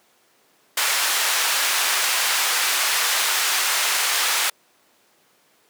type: band-pass noise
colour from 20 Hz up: pink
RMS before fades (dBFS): -21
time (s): 0.77-4.5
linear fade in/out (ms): 5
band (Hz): 1200 to 14000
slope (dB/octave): 12
effects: pink hiss -59 dBFS RMS until 5.69 s + high-pass 300 Hz 12 dB/octave